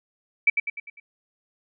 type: tone with echo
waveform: sine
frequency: 2306 Hz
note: D7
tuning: 32 cents flat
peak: -13 dBFS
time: 0.47-0.5 s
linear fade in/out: 5 ms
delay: 100 ms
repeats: 5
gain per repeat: -6 dB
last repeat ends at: 1 s
effects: none